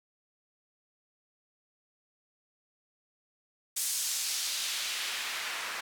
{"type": "noise with band-pass filter sweep", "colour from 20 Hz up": "white", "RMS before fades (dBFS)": -34, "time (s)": [3.76, 5.81], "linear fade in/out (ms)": 10, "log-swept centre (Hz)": [8200, 1400], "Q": 1, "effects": []}